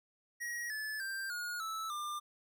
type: tone with pitch steps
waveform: square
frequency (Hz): 1898 / 1730.4 / 1577.7 / 1438.4 / 1311.4 / 1195.7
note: A#6 / A6 / G6 / F#6 / E6 / D6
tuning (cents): +31 / -29 / +11 / -49 / -9 / +31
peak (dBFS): -38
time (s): 0.4-2.2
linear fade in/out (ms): 20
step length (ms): 300
effects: none